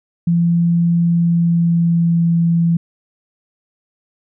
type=tone with pitch glide; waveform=sine; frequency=170.3 to 168.25 Hz; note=F3 to E3; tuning=-43 to +36 cents; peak=-11 dBFS; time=0.27-2.77 s; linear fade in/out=5 ms; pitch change=-21 cents; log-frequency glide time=0.98-2.3 s; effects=none